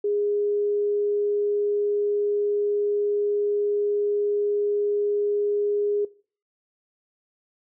sine tone, 411.7 Hz, G#4, 15 cents flat, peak -21 dBFS, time 0.04-6.05 s, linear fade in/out 5 ms, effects noise-tail reverb RT60 0.4 s tail -19 dB re dry

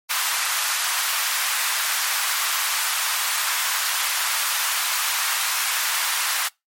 pink high-pass noise, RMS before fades -23 dBFS, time 0.09-6.49 s, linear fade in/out 20 ms, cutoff 1000 Hz, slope 24 dB/octave, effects noise-tail reverb RT60 0.2 s tail -25 dB re dry + MP3 64 kbps

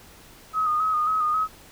sine tone with vibrato, 1251 Hz, D#6, 9 cents sharp, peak -20 dBFS, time 0.53-1.48 s, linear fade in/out 50 ms, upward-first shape square, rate 3.7 Hz, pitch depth 33 cents each way, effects pink hiss -49 dBFS RMS until 1.71 s

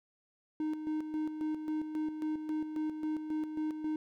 triangle tone with tremolo, 309.1 Hz, D#4, 11 cents flat, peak -29 dBFS, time 0.6-3.96 s, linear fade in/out 2 ms, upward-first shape square, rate 3.7 Hz, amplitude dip 55%, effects none

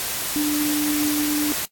sine tone in noise, 296.8 Hz, D4, 18 cents sharp, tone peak -19 dBFS, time 0.36-1.52 s, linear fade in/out 0 ms, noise white, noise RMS -26 dBFS, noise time 0-1.65 s, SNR +4 dB, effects noise-tail reverb RT60 0.1 s tail -17 dB re dry + AAC 64 kbps

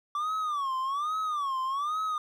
triangle tone with vibrato, 1155 Hz, D6, 29 cents flat, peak -26 dBFS, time 0.15-2.18 s, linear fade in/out 2 ms, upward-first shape sine, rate 1.2 Hz, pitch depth 180 cents each way, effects none

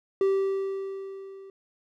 triangle tone with level ramp, 388.8 Hz, G4, 14 cents flat, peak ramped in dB -17 to -41 dBFS, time 0.21-1.5 s, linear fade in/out 2 ms, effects none

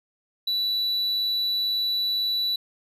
triangle tone, 3951 Hz, B7, in tune, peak -21 dBFS, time 0.47-2.56 s, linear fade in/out 5 ms, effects resampled to 32000 Hz

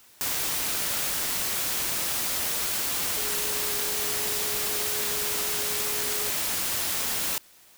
sine tone in noise, 419.3 Hz, G#4, 17 cents sharp, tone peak -38 dBFS, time 3.17-6.3 s, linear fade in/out 0 ms, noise white, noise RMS -28 dBFS, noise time 0.21-7.38 s, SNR -13 dB, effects white hiss -55 dBFS RMS until 7.77 s

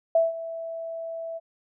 sine tone with ADSR envelope, 659.3 Hz, E5, in tune, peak -15 dBFS, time 0.15-1.4 s, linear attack 4 ms, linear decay 170 ms, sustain -16 dB, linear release 32 ms, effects none

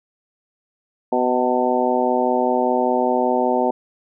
harmonic tone with a mistuned harmonic, 125.1 Hz, B2, 23 cents sharp, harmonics 2 / 3 / 4 / 5 / 6 / 7, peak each -23 / -23 / -23 / -23 / -23 / -23 dBFS, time 1.12-3.71 s, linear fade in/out 5 ms, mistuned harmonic 7, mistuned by +26 cents, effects none

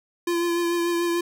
square tone with vibrato, 343.4 Hz, F4, 29 cents flat, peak -22 dBFS, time 0.27-1.21 s, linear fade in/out 5 ms, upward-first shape triangle, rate 6.8 Hz, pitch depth 25 cents each way, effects none

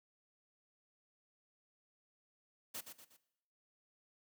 white noise with echo, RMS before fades -44 dBFS, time 2.74-2.81 s, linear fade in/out 10 ms, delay 120 ms, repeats 3, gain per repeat -7 dB, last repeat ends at 3.17 s, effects noise-tail reverb RT60 0.8 s tail -17 dB re dry + high-pass 100 Hz 12 dB/octave

